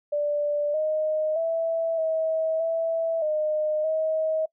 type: tone with pitch steps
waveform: sine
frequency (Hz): 587 / 620 / 658 / 641 / 657 / 613 / 633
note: D5 / D#5 / E5 / E5 / E5 / D#5 / D#5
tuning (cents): -1 / -6 / -3 / -49 / -6 / -26 / +30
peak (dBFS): -22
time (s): 0.12-4.46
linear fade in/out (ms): 10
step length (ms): 620
effects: noise-tail reverb RT60 0.1 s tail -23 dB re dry